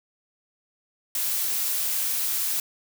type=noise; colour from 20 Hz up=blue; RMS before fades=-26 dBFS; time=1.15-2.6 s; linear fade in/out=2 ms; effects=none